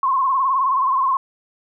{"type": "tone with vibrato", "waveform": "sine", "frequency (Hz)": 1061, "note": "C6", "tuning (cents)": 24, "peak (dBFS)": -15, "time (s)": [0.03, 1.17], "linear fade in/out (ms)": 2, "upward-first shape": "sine", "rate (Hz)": 19, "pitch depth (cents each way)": 84, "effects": []}